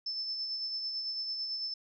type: tone with tremolo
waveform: sine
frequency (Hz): 5274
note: E8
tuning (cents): 0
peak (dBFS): -32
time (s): 0.06-1.74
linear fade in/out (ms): 5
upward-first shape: sine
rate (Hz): 9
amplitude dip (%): 35
effects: none